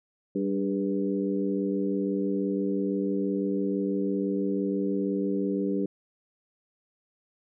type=harmonic tone with a mistuned harmonic; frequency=97.7 Hz; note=G2; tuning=5 cents flat; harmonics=2 / 3 / 4 / 5; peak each=-29 / -29 / -31 / -35 dBFS; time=0.35-5.86 s; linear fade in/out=5 ms; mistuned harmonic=4; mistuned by=+51 cents; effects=none